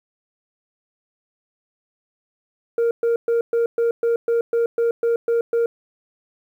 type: tone bursts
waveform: sine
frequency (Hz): 466.2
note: A#4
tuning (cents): 0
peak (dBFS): -13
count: 12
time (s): 2.78-5.66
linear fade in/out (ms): 2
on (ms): 130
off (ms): 120
effects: tanh soft clip ceiling -15 dBFS + 9-bit